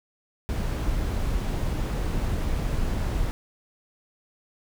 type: noise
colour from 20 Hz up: brown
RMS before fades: -26 dBFS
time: 0.49-3.31 s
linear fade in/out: 0 ms
effects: none